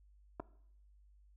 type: clicks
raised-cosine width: 1 ms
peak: -28 dBFS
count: 2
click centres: 0.398 / 0.401 s
effects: noise-tail reverb RT60 0.7 s tail -19 dB re dry + added 50 Hz sine -61 dBFS peak until 1.36 s